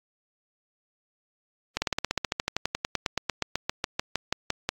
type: slowing click train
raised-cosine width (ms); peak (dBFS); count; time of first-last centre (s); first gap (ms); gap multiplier
0.2; -8; 29; 1.77-4.69; 50; 1.05
effects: AAC 48 kbps

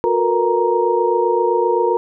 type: tone cluster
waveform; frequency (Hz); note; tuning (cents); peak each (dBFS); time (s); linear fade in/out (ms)
sine; 361.2 / 453.2 / 480.9 / 935; F#4 / A#4 / B4 / A#5; -42 / -49 / -46 / +5; -19; 0.04-1.97; 0
effects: none

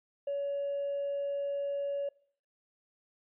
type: tone with hard clipping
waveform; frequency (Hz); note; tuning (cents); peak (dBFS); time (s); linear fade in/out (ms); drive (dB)
triangle; 564; C#5; +30; -31; 0.27-2.09; 5; 3
effects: noise-tail reverb RT60 0.6 s tail -24 dB re dry + resampled to 8000 Hz

